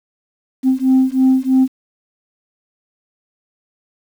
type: beating tone pair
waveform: sine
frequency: 259.8 / 262.9 Hz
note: C4 / C4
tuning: -12 / +8 cents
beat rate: 3.1 Hz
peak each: -12 dBFS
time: 0.63-1.68 s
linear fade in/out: 50 ms
effects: tanh soft clip ceiling -6 dBFS + 7-bit